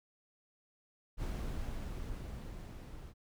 brown noise with level ramp, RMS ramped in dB -37 to -48 dBFS, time 1.17-3.14 s, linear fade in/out 50 ms, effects none

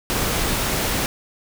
pink noise, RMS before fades -22 dBFS, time 0.1-1.06 s, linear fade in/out 0 ms, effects none

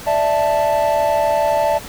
triangle chord, D suspended second, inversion none, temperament equal, 587.3 / 659.3 / 880 Hz, D5 / E5 / A5, 0 / 0 / 0 cents, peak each -16 dBFS, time 0.06-1.79 s, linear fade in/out 20 ms, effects tanh soft clip ceiling -4 dBFS + pink hiss -34 dBFS RMS until 1.88 s

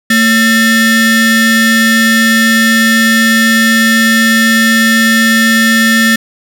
45% pulse ring-modulated tone, 784 Hz, G5, in tune, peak -3 dBFS, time 0.1-6.16 s, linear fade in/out 5 ms, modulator 1010 Hz, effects none

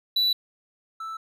triangle tone pair in turn, 3955 / 1319.8 Hz, B7 / E6, +2 / +2 cents, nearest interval octave + perfect fifth, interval 1900 cents, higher first, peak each -18 / -30 dBFS, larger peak first, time 0.16-0.33 / 1-1.17 s, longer neither, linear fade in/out 5 ms, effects none

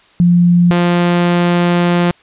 sine / sawtooth tone pair in turn, 174.61 / 174.61 Hz, F3 / F3, 0 / 0 cents, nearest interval unison, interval 0 cents, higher neither, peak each -6 dBFS, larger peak neither, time 0.2-0.71 / 0.71-2.11 s, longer second, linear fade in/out 0 ms, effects white hiss -48 dBFS RMS until 2.22 s + resampled to 8000 Hz

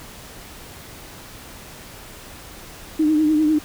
sine tone with vibrato, 307.5 Hz, D#4, 20 cents flat, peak -14 dBFS, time 2.99-3.59 s, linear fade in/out 10 ms, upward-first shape triangle, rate 10 Hz, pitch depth 57 cents each way, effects pink hiss -40 dBFS RMS until 3.64 s

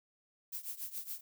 violet noise with tremolo, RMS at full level -39 dBFS, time 0.52-1.21 s, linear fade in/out 10 ms, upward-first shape triangle, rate 7.1 Hz, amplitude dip 90%, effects none

